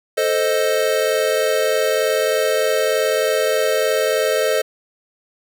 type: chord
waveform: square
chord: A diminished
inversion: none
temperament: equal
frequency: 440 / 523.3 / 622.3 Hz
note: A4 / C5 / Eb5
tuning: 0 / 0 / 0 cents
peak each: -21 dBFS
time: 0.17-4.62 s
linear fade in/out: 10 ms
effects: none